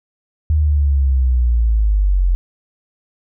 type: linear sweep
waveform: sine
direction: down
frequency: 77.78 to 43.24 Hz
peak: -11 dBFS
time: 0.5-2.35 s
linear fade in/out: 0 ms
effects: none